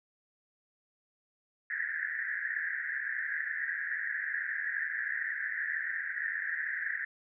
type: band-pass noise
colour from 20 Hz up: white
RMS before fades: -35 dBFS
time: 1.7-7.05 s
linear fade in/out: 2 ms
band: 1600 to 1900 Hz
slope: 96 dB/octave
effects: none